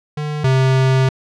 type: tone pair in turn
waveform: square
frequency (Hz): 150 / 131.71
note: D3 / C3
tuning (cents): +37 / +12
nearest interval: major second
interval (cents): 225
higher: first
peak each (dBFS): -21 / -12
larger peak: second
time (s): 0.17-0.44 / 0.44-1.09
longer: second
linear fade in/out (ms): 5
effects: low-pass 5000 Hz 12 dB/octave